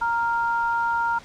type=tone pair together; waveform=sine; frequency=932.3 / 1396.9 Hz; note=A#5 / F6; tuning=0 / 0 cents; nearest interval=perfect fifth; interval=700 cents; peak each=-22 / -25 dBFS; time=0.01-1.19 s; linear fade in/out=10 ms; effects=pink hiss -46 dBFS RMS until 1.24 s + low-pass 6000 Hz 12 dB/octave